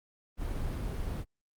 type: noise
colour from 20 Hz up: brown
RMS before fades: -34 dBFS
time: 0.37-1.25 s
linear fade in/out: 50 ms
effects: Opus 32 kbps